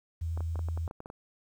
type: tone with vibrato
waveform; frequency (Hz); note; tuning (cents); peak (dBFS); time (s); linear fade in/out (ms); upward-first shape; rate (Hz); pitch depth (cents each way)
sine; 82.41; E2; 0; -30; 0.21-0.88; 10; triangle; 11; 16
type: clicks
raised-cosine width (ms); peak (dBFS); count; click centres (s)
1; -28; 11; 0.375 / 0.406 / 0.557 / 0.592 / 0.686 / 0.775 / 0.878 / 0.911 / 1.004 / 1.059 / 1.101
effects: 10-bit